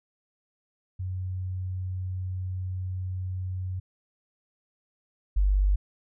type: tone pair in turn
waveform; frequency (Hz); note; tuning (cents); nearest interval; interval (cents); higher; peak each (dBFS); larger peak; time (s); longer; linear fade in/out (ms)
sine; 92.5 / 48.82; F#2 / G1; 0 / -6; major seventh; 1106; first; -29 / -19; second; 0.99-3.8 / 5.36-5.76; first; 10
effects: none